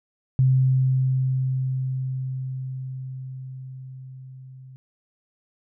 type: tone with level ramp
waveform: sine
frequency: 130.6 Hz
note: C3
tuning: 3 cents flat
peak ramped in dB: -14 to -41 dBFS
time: 0.39-4.76 s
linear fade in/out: 0 ms
effects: none